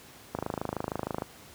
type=click train; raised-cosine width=1 ms; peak=-16 dBFS; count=24; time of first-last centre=0.35-1.221 s; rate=26.4 Hz; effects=pink hiss -51 dBFS RMS until 1.54 s + high-pass 80 Hz 12 dB/octave